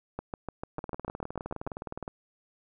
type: two click trains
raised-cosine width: 1 ms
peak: -20 / -22 dBFS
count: 11 / 26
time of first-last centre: 0.19-1.674 / 0.79-2.079 s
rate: 6.74 / 19.4 Hz
effects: none